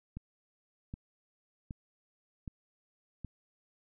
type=click train; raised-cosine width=5 ms; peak=-28 dBFS; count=5; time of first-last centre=0.17-3.247 s; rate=1.3 Hz; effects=none